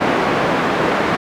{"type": "band-pass noise", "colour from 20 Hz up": "pink", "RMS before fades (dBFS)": -17, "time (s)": [0, 1.17], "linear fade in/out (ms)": 20, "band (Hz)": [230, 1800], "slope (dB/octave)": 12, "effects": []}